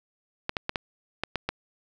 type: clicks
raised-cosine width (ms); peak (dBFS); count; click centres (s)
0.3; -11; 7; 0.494 / 0.568 / 0.694 / 0.758 / 1.236 / 1.357 / 1.49
effects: none